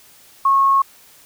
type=tone; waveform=sine; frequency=1093 Hz; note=C#6; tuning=25 cents flat; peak=-11 dBFS; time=0.45-0.82 s; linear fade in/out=5 ms; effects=white hiss -48 dBFS RMS until 1.25 s